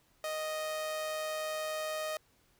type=tone with amplitude modulation; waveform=sawtooth; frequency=622.3 Hz; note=D#5; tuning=in tune; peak=-29 dBFS; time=0.24-2.17 s; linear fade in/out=2 ms; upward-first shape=sine; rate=150 Hz; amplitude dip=30%; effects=pink hiss -69 dBFS RMS until 2.59 s